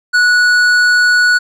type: tone with hard clipping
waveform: sine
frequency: 1469 Hz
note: F#6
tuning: 13 cents flat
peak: -9 dBFS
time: 0.13-1.39 s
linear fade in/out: 20 ms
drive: 9 dB
effects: none